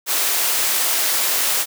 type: high-pass noise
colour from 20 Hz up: white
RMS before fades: -19 dBFS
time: 0.06-1.66 s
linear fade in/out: 50 ms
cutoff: 430 Hz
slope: 12 dB/octave
effects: none